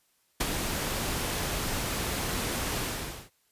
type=noise with ADSR envelope; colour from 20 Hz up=pink; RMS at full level=-25 dBFS; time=0.4-3.3 s; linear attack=10 ms; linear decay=24 ms; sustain=-6 dB; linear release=480 ms; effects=white hiss -70 dBFS RMS until 3.51 s + resampled to 32000 Hz